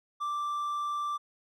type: tone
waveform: triangle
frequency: 1174.7 Hz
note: D6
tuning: in tune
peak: -28 dBFS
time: 0.2-1.18 s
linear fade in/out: 20 ms
effects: none